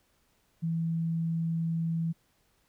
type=tone; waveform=sine; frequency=164.8 Hz; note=E3; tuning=in tune; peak=-27 dBFS; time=0.62-2.13 s; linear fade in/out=20 ms; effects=pink hiss -70 dBFS RMS until 2.68 s